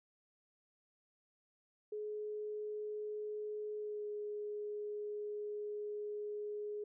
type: tone with pitch glide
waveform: sine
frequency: 422.7 to 417.6 Hz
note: G#4 to G#4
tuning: +31 to +10 cents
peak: -39 dBFS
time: 1.92-6.84 s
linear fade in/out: 5 ms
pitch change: -21 cents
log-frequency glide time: 3.77-4.07 s
effects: none